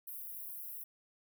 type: high-pass noise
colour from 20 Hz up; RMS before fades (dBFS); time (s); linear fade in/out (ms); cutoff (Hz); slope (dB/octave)
white; -45; 0.07-0.84; 5; 11000; 48
effects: none